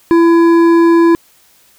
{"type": "tone with hard clipping", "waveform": "triangle", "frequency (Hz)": 335.6, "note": "E4", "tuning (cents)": 31, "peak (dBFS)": -7, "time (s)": [0.11, 1.15], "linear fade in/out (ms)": 0, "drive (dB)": 13, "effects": ["white hiss -49 dBFS RMS until 1.78 s"]}